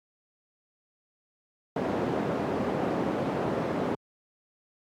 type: band-pass noise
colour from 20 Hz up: white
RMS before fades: -29 dBFS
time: 1.76-3.95 s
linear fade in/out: 2 ms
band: 140 to 520 Hz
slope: 12 dB/octave
effects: high-pass 80 Hz 12 dB/octave + AAC 64 kbps